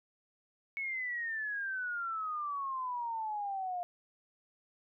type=exponential sweep; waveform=sine; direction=down; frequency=2217 to 702 Hz; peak=-34 dBFS; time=0.77-3.83 s; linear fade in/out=0 ms; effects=none